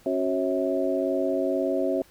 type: tone cluster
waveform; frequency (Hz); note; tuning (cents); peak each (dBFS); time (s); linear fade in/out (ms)
sine; 274.2 / 371.1 / 546 / 648; C#4 / F#4 / C#5 / E5; -19 / +5 / -26 / -30; -28; 0.06-2.02; 2
effects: pink hiss -56 dBFS RMS until 2.1 s